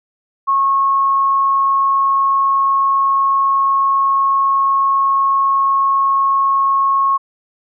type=tone; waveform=sine; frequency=1093 Hz; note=C#6; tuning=25 cents flat; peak=-11 dBFS; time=0.47-7.18 s; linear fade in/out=20 ms; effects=none